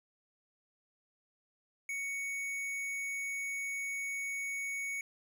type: tone with tanh clipping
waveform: triangle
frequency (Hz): 2227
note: C#7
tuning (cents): +7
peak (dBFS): -37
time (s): 1.89-5.01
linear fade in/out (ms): 2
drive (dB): 18
effects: none